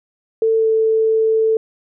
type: tone with pitch glide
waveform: sine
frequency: 446.7 to 442.8 Hz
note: A4 to A4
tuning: +26 to +11 cents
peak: -12 dBFS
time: 0.42-1.57 s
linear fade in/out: 2 ms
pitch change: -15 cents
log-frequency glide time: 0.58-0.67 s
effects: none